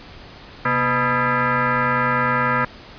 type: tone with frequency modulation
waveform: sine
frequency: 131.1 Hz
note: C3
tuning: 4 cents sharp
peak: -16 dBFS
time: 0.65-2.65 s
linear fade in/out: 5 ms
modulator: 372 Hz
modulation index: 4.7
effects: pink hiss -41 dBFS RMS until 2.98 s + resampled to 11025 Hz